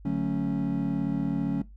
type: chord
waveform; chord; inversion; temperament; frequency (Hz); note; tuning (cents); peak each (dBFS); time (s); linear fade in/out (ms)
triangle; D major seventh; none; equal with one note detuned; 146.83 / 185 / 222.3 / 277.2; D3 / F#3 / A3 / C#4; 0 / 0 / +18 / 0; -30 / -28 / -30 / -27; 0.05-1.62; 5
effects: noise-tail reverb RT60 0.2 s tail -19 dB re dry + added 50 Hz sine -45 dBFS peak until 1.76 s